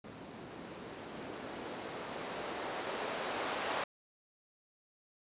violet noise with low-pass filter sweep, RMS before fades -41 dBFS, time 0.04-3.84 s, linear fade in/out 5 ms, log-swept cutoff 230 to 690 Hz, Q 0.85, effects resampled to 8000 Hz

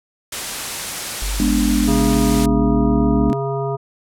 white noise, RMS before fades -25 dBFS, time 0.32-2.46 s, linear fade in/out 5 ms
sine exponential sweep, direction up, 48.54 to 61.74 Hz, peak -20 dBFS, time 1.22-3.3 s, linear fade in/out 0 ms
sine chord, G# diminished, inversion none, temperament equal, 207.7 / 246.9 / 293.7 Hz, G#3 / B3 / D4, 0 / 0 / 0 cents, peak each -19 dBFS, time 1.4-3.33 s, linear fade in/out 0 ms
harmonic tone, 136.7 Hz, C#3, 24 cents flat, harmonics 1 / 3 / 5 / 7 / 9, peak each -23 / -23 / -27 / -30 / -32 dBFS, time 1.87-3.77 s, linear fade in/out 20 ms
effects low-pass 11000 Hz 12 dB/octave

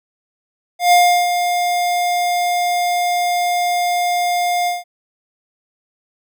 square tone with ADSR envelope, 707 Hz, F5, 21 cents sharp, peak -8 dBFS, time 0.79-4.84 s, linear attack 130 ms, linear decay 350 ms, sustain -8 dB, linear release 170 ms, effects none

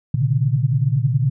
sine tone cluster, 118 / 135.6 / 145.4 / 157.3 Hz, A#2 / C#3 / D3 / D#3, +22 / -38 / -17 / +19 cents, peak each -19 / -19 / -22 / -28 dBFS, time 0.14-1.3 s, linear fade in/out 5 ms, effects none

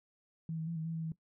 sine tone with pitch steps, 162.3 / 160 / 167.7 / 159.1 / 164.3 / 162.3 / 160.9 Hz, E3 / D#3 / E3 / D#3 / E3 / E3 / E3, -27 / +49 / +30 / +39 / -5 / -27 / -42 cents, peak -35 dBFS, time 0.49-1.12 s, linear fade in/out 2 ms, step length 90 ms, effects noise-tail reverb RT60 0.1 s tail -17 dB re dry

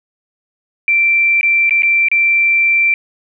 sine tone with dropouts, 2349 Hz, D7, in tune, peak -9 dBFS, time 0.88-2.94 s, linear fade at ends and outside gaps 1 ms, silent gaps 1.411-1.431 / 1.695-1.708 / 1.822-1.832 / 2.085-2.115 s, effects none

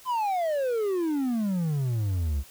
triangle exponential sweep, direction down, 1046.5 to 65.6 Hz, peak -22 dBFS, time 0.05-2.44 s, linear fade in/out 50 ms, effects white hiss -51 dBFS RMS until 2.5 s

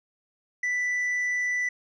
sine tone with tanh clipping, 1979 Hz, B6, 3 cents sharp, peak -25 dBFS, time 0.63-1.69 s, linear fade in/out 5 ms, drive 3 dB, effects none

